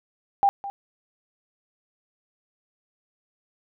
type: tone with echo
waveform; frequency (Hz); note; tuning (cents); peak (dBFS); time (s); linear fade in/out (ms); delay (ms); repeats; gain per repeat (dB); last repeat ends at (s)
sine; 797; G5; +28; -15; 0.43-0.49; 0; 210; 1; -15; 0.7
effects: none